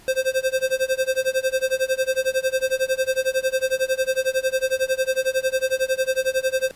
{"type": "tone with tremolo", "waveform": "square", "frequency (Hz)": 523.3, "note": "C5", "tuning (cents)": 0, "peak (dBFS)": -17, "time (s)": [0.08, 6.71], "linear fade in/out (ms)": 0, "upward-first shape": "sine", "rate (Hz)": 11, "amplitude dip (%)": 95, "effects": ["pink hiss -50 dBFS RMS until 6.75 s", "resampled to 32000 Hz"]}